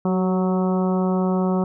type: harmonic tone with a mistuned harmonic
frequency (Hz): 185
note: F#3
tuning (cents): 0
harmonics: 1 / 2 / 3 / 4 / 5 / 6 / 7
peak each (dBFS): -19 / -25 / -29 / -31 / -33 / -35 / -36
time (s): 0.05-1.64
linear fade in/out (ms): 2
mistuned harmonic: 2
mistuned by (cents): +23
effects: none